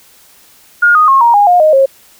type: tone with pitch steps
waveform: sine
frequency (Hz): 1425 / 1240.5 / 1079.9 / 940.1 / 818.4 / 712.5 / 620.3 / 540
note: F6 / D#6 / C#6 / A#5 / G#5 / F5 / D#5 / C#5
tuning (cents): +34 / -6 / -46 / +14 / -26 / +34 / -5 / -45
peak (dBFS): -4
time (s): 0.82-1.86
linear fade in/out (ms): 10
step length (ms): 130
effects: white hiss -44 dBFS RMS until 2.19 s